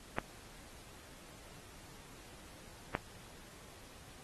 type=clicks; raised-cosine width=0.5 ms; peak=-17 dBFS; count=2; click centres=0.185 / 2.951 s; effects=pink hiss -56 dBFS RMS until 4.23 s + AAC 32 kbps